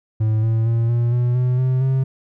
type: tone with pitch steps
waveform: triangle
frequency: 109.2 / 112.27 / 115.43 / 118.67 / 122.01 / 125.44 / 128.96 / 132.59 Hz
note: A2 / A2 / A#2 / A#2 / B2 / B2 / C3 / C3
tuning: -13 / +35 / -17 / +31 / -21 / +27 / -25 / +23 cents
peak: -13 dBFS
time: 0.2-2.04 s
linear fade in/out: 10 ms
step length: 230 ms
effects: none